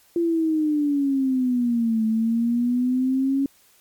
sine exponential two-way sweep, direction down then up, 343.5 to 219.2 to 276.9 Hz, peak -18 dBFS, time 0.16-3.46 s, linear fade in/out 2 ms, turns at 2.05 s, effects white hiss -57 dBFS RMS until 3.8 s + MP3 96 kbps

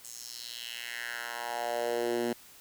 10% pulse tone with high-pass filter sweep, 119 Hz, A#2, 36 cents sharp, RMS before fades -35 dBFS, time 0.04-2.33 s, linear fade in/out 5 ms, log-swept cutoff 7500 to 260 Hz, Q 2.7, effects white hiss -54 dBFS RMS until 2.6 s

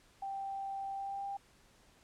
sine tone with pitch glide, 784 to 794.9 Hz, G5 to G5, 0 to +24 cents, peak -37 dBFS, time 0.22-1.37 s, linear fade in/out 5 ms, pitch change +24 cents, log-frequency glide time 0.94-1.25 s, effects pink hiss -65 dBFS RMS until 2.03 s + low-pass 10000 Hz 12 dB/octave

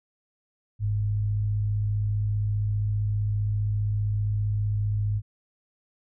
sine tone pair together, 49.32 / 104.5 Hz, G1 / G#2, +11 / +11 cents, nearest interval octave + minor second, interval 1300 cents, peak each -33 / -23 dBFS, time 0.79-5.22 s, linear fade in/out 50 ms, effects none

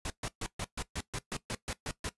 pink noise bursts, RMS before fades -36 dBFS, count 12, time 0.05-2.092 s, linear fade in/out 2 ms, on 51 ms, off 130 ms, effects noise-tail reverb RT60 0.1 s tail -17 dB re dry + resampled to 24000 Hz

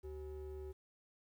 triangle ring-modulated tone, 226.2 Hz, A3, 48 cents sharp, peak -39 dBFS, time 0.03-0.73 s, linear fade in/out 20 ms, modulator 154 Hz, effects 12-bit

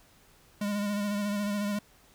square tone with vibrato, 204.9 Hz, G#3, 23 cents flat, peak -29 dBFS, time 0.61-1.79 s, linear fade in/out 5 ms, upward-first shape sine, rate 14 Hz, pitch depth 31 cents each way, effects pink hiss -60 dBFS RMS until 2.14 s

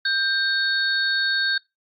sine tone cluster, 1575 / 3716 / 4410 Hz, G6 / A#7 / C#8, +8 / -6 / -10 cents, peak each -21 / -27 / -26 dBFS, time 0.05-1.58 s, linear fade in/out 5 ms, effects noise-tail reverb RT60 0.2 s tail -23 dB re dry + Opus 48 kbps

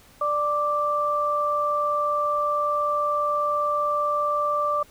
sine tone pair together, 590.1 / 1174.7 Hz, D5 / D6, +8 / 0 cents, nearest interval octave, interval 1192 cents, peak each -26 / -22 dBFS, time 0.21-4.83 s, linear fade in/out 5 ms, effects pink hiss -53 dBFS RMS until 4.9 s

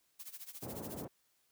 blue noise with tremolo, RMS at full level -46 dBFS, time 0.19-1.05 s, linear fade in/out 10 ms, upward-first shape sine, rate 14 Hz, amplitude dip 85%
pink band-pass noise, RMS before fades -45 dBFS, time 0.62-1.08 s, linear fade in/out 10 ms, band 140 to 600 Hz, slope 12 dB/octave
effects white hiss -75 dBFS RMS until 1.51 s

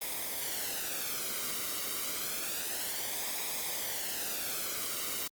white noise with flanger, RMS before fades -36 dBFS, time 0.01-5.28 s, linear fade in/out 10 ms, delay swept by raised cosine 0.68 to 1.19 ms, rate 0.29 Hz, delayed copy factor -0.55, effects Opus 24 kbps

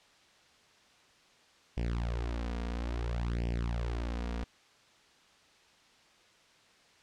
sawtooth tone with flanger, 58.5 Hz, A#1, 7 cents sharp, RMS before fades -34 dBFS, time 1.77-4.44 s, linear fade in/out 0 ms, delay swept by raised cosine 0.37 to 4.27 ms, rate 0.59 Hz, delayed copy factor +0.85, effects white hiss -62 dBFS RMS until 7.02 s + low-pass 5000 Hz 12 dB/octave

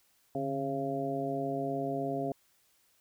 harmonic tone with a mistuned harmonic, 136.7 Hz, C#3, 24 cents flat, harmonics 1 / 2 / 3 / 4 / 5, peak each -40 / -36 / -37 / -40 / -35 dBFS, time 0.35-2.32 s, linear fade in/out 2 ms, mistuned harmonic 1, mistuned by +91 cents, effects white hiss -69 dBFS RMS until 3 s

